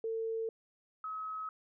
sine tone pair in turn, 450 / 1279.8 Hz, A4 / D#6, +39 / +48 cents, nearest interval octave + tritone, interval 1809 cents, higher second, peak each -33 / -37 dBFS, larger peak first, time 0.04-0.49 / 1.04-1.49 s, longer neither, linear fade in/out 2 ms, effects none

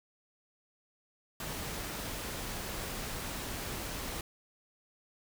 pink noise, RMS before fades -39 dBFS, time 1.4-4.21 s, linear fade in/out 2 ms, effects none

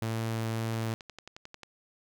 sawtooth tone, 112.8 Hz, A2, 44 cents sharp, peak -26 dBFS, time 0.02-0.94 s, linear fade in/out 0 ms
click train, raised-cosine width 0.2 ms, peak -27 dBFS, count 11, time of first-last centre 0.74-1.633 s, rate 11.2 Hz
effects none

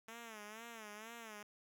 5% pulse tone with vibrato, 220.7 Hz, A3, 5 cents sharp, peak -38 dBFS, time 0.08-1.43 s, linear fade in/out 5 ms, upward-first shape sine, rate 2.1 Hz, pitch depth 110 cents each way, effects none

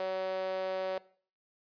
sawtooth tone with high-pass filter, 188.1 Hz, F#3, 29 cents sharp, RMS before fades -34 dBFS, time 0-0.98 s, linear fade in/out 0 ms, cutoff 540 Hz, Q 4.8, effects noise-tail reverb RT60 0.5 s tail -20 dB re dry + resampled to 11025 Hz

